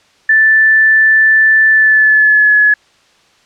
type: tone with pitch glide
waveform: sine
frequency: 1760 to 1699.1 Hz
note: A6 to G#6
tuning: 0 to +39 cents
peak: -5 dBFS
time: 0.29-2.74 s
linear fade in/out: 5 ms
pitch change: -61 cents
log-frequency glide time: 1.7-2.55 s
effects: white hiss -50 dBFS RMS until 3.45 s + low-pass 5000 Hz 12 dB/octave